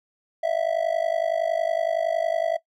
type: tone with amplitude modulation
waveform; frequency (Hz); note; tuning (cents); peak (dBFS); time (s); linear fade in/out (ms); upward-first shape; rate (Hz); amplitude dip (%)
triangle; 658; E5; -3; -15; 0.43-2.57; 10; sine; 50.8; 85
effects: noise-tail reverb RT60 0.1 s tail -19 dB re dry